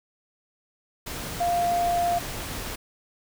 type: tone in noise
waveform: sine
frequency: 697 Hz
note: F5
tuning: 4 cents flat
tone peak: -21 dBFS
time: 1.4-2.19 s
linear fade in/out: 10 ms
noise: pink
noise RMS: -34 dBFS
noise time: 1.06-2.76 s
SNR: +10 dB
effects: none